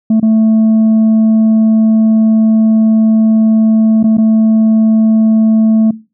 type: tone with dropouts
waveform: sine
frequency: 220.4 Hz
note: A3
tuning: 3 cents sharp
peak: -3 dBFS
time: 0.1-5.91 s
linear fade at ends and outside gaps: 5 ms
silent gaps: 0.2-0.227 / 4.03-4.04 / 4.171-4.181 s
effects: noise-tail reverb RT60 0.3 s tail -20 dB re dry + tanh soft clip ceiling -5 dBFS